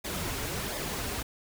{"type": "noise with flanger", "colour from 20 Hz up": "pink", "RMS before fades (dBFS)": -34, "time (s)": [0.04, 1.23], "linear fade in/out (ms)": 10, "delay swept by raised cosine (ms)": [0.69, 6.09], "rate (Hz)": 1.4, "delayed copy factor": -0.55, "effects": []}